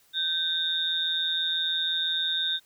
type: tone cluster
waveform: sine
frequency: 1551 / 3556 / 3722 Hz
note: G6 / A7 / A#7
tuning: -19 / +18 / -3 cents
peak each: -34 / -29 / -27 dBFS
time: 0.13-2.6 s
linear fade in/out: 50 ms
effects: white hiss -62 dBFS RMS until 2.65 s